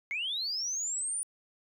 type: linear sweep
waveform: sine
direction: up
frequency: 2120 to 9510 Hz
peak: -30 dBFS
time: 0.11-1.23 s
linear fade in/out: 0 ms
effects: tanh soft clip ceiling -26 dBFS